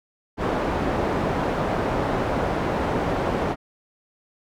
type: low-pass noise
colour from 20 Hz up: white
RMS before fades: -24 dBFS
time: 0.37-3.56 s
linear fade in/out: 50 ms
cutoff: 750 Hz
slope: 12 dB/octave
effects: none